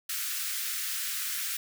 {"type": "high-pass noise", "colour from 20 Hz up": "white", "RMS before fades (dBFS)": -33, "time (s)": [0.09, 1.57], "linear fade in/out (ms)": 5, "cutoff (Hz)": 1300, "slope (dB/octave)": 48, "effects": []}